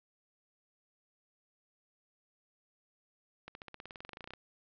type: accelerating click train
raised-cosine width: 0.3 ms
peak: -29 dBFS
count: 19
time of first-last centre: 3.48-4.336 s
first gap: 71 ms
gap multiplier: 0.95
effects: low-pass 5000 Hz 12 dB/octave